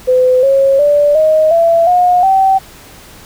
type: tone with pitch steps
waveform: sine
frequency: 508 / 544.5 / 583.5 / 625.4 / 670.3 / 718.4 / 770 Hz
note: B4 / C#5 / D5 / D#5 / E5 / F5 / G5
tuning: +49 / -31 / -11 / +9 / +29 / +49 / -31 cents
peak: -6 dBFS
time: 0.07-2.59 s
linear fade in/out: 20 ms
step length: 360 ms
effects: pink hiss -37 dBFS RMS until 3.25 s